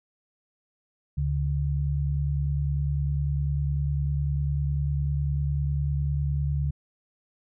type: tone pair together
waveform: sine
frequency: 73.04 / 143 Hz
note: D2 / D3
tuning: -9 / -46 cents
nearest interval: octave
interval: 1163 cents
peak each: -26 dBFS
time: 1.17-6.71 s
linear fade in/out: 10 ms
effects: none